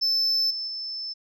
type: tone with level steps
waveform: sine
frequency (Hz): 5274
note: E8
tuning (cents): 0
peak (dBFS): -18 / -28 / -30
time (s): 0.01-1.14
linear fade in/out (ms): 20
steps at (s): 0.5 / 0.67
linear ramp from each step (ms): 10
effects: tanh soft clip ceiling -19 dBFS